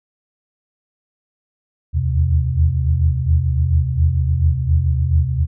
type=tone cluster; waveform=sine; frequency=76.2 / 80.5 / 83.3 / 128.2 Hz; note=D#2 / E2 / E2 / C3; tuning=-36 / -41 / +19 / -35 cents; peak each=-19 dBFS; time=1.93-5.47 s; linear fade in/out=50 ms; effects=none